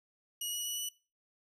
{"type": "tone with pitch steps", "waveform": "15% pulse", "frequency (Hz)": [2903, 2922, 2940, 2959], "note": ["F#7", "F#7", "F#7", "F#7"], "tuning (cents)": [-34, -22, -12, -1], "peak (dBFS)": -28, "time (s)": [0.41, 0.89], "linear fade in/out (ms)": 5, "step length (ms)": 120, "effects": ["noise-tail reverb RT60 0.3 s tail -19 dB re dry"]}